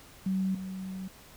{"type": "tone pair in turn", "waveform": "sine", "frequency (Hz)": [189.9, 188.7], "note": ["F#3", "F#3"], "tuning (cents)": [45, 34], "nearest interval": "unison", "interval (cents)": 11, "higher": "first", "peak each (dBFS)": [-26, -35], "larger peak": "first", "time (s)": [[0.26, 0.55], [0.55, 1.08]], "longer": "second", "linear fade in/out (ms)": 5, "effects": ["pink hiss -53 dBFS RMS until 1.36 s"]}